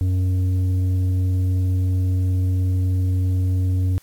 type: tone with tanh clipping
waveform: triangle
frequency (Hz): 92.3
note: F#2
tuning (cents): -4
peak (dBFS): -18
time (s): 0.01-3.98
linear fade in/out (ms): 0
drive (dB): 11
effects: white hiss -53 dBFS RMS until 4.02 s + AAC 64 kbps